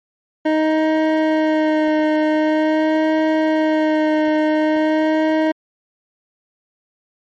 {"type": "tone with vibrato", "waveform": "25% pulse", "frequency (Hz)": 311.1, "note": "D#4", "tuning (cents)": 0, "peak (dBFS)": -10, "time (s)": [0.45, 5.52], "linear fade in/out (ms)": 10, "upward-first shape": "sine", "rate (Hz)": 0.45, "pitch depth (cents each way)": 17, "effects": ["low-pass 2000 Hz 12 dB/octave", "MP3 48 kbps"]}